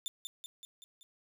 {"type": "tone with echo", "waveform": "sawtooth", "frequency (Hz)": 3566, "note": "A7", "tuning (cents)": 22, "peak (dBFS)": -32, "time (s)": [0.06, 0.08], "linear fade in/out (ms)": 0, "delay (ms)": 190, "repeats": 5, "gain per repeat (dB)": -4, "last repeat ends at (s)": 1.03, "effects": []}